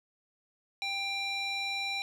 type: tone with band-pass filter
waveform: square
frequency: 790 Hz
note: G5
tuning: 13 cents sharp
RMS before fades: -34 dBFS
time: 0.82-2.02 s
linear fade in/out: 0 ms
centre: 3200 Hz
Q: 7.2
effects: none

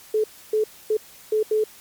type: tone bursts at uneven times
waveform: sine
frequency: 431.1 Hz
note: A4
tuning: 35 cents flat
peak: -17 dBFS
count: 5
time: 0.14-0.24 / 0.53-0.64 / 0.9-0.97 / 1.32-1.43 / 1.51-1.64 s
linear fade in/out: 5 ms
effects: white hiss -47 dBFS RMS until 1.8 s + MP3 96 kbps

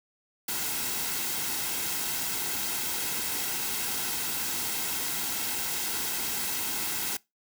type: noise with comb filter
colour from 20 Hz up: white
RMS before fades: -31 dBFS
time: 0.48-7.17 s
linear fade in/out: 5 ms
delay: 1.7 ms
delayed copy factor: -0.5
effects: noise-tail reverb RT60 0.2 s tail -22 dB re dry

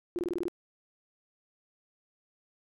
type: tone bursts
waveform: sine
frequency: 349.2 Hz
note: F4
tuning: in tune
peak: -28 dBFS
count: 7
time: 0.16-0.482 s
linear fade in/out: 0 ms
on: 28 ms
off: 21 ms
effects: none

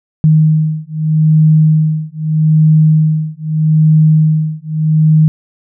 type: beating tone pair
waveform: sine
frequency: 155.56 / 156.36 Hz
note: D#3 / D#3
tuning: 0 / +9 cents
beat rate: 0.8 Hz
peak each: -10 dBFS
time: 0.24-5.28 s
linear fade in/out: 0 ms
effects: none

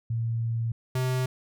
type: tone pair in turn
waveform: sine / square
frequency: 114.9 / 128.48 Hz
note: A#2 / C3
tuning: -25 / -31 cents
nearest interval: major second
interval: 194 cents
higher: second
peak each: -25 dBFS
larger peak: neither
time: 0.1-0.72 / 0.95-1.26 s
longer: first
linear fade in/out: 5 ms
effects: none

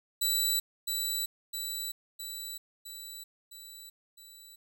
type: tone with echo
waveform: 15% pulse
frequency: 3954 Hz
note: B7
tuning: 1 cent sharp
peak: -19 dBFS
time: 0.21-0.6 s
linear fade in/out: 10 ms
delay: 660 ms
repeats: 6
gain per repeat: -4 dB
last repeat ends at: 4.56 s
effects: none

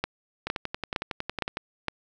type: two click trains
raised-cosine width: 0.3 ms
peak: -14 / -10 dBFS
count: 13 / 5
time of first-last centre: 0.47-1.571 / 0.04-1.883 s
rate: 10.9 / 2.17 Hz
effects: none

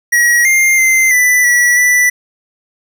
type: tone with pitch steps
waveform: square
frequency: 1910 / 2110 / 2078 / 1987 / 1943 / 1974 Hz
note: A#6 / C7 / C7 / B6 / B6 / B6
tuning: +42 / +14 / -12 / +10 / -29 / -1 cents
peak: -8 dBFS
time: 0.12-2.1 s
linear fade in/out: 10 ms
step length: 330 ms
effects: none

